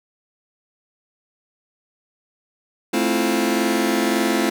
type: chord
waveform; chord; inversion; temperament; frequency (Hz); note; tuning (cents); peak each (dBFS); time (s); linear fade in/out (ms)
sawtooth; F major seventh; first; just; 218.3 / 261.9 / 327.4 / 349.2; A3 / C4 / E4 / F4; -13 / +2 / -12 / 0; -19; 2.93-4.5; 10
effects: none